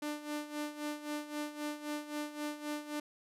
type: tone with tremolo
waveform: sawtooth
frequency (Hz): 297.6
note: D4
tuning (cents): +23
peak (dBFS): -31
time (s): 0.02-3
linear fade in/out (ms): 5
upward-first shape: sine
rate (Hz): 3.8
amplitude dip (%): 75
effects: resampled to 32000 Hz